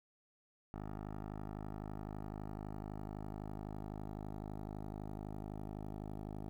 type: tone with low-pass filter sweep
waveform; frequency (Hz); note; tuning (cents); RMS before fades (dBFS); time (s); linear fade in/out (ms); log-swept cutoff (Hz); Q
10% pulse; 51.91; G#1; 0; -45; 0.74-6.49; 0; 1100 to 690; 1.3
effects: 11-bit